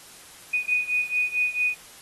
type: beating tone pair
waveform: sine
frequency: 2478 / 2482.5 Hz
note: D#7 / D#7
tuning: -8 / -5 cents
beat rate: 4.5 Hz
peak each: -24 / -26 dBFS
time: 0.53-1.75 s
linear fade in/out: 10 ms
effects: white hiss -47 dBFS RMS until 2.01 s + AAC 32 kbps